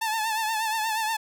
sawtooth tone with vibrato, 880 Hz, A5, in tune, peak -21 dBFS, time 0.01-1.17 s, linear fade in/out 10 ms, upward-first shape triangle, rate 8.4 Hz, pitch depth 68 cents each way, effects none

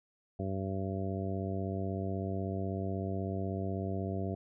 harmonic tone, 96.2 Hz, G2, 32 cents flat, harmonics 1 / 2 / 3 / 4 / 5 / 6 / 7, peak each -36 / -38 / -42 / -41 / -46 / -47 / -42 dBFS, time 0.39-4.35 s, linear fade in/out 5 ms, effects none

